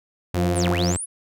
harmonic tone, 174.61 Hz, F3, in tune, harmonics 1 / 2 / 3 / 4, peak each -25 / -26 / -30 / -31 dBFS, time 0.34-0.95 s, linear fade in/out 50 ms
sawtooth tone with vibrato, 89.6 Hz, F2, 45 cents sharp, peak -18 dBFS, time 0.34-0.97 s, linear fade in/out 5 ms, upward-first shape square, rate 11 Hz, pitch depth 12 cents each way
sine linear two-way sweep, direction down then up, 10760 to 151.2 to 10760 Hz, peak -27 dBFS, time 0.55-1.06 s, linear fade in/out 20 ms, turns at 0.69 s
effects none

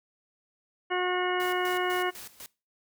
harmonic tone, 362.6 Hz, F#4, 35 cents flat, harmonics 1 / 2 / 3 / 4 / 5 / 6 / 8, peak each -29 / -32 / -34 / -35 / -36 / -37 / -38 dBFS, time 0.9-2.11 s, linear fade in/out 20 ms
white noise with tremolo, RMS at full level -43 dBFS, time 1.4-2.46 s, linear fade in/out 0 ms, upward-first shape square, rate 4 Hz, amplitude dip 80%
effects noise-tail reverb RT60 0.3 s tail -22 dB re dry

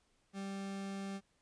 40% pulse tone, 196 Hz, G3, in tune, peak -39 dBFS, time 0.33-1.21 s, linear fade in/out 50 ms, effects pink hiss -75 dBFS RMS until 1.41 s + resampled to 22050 Hz

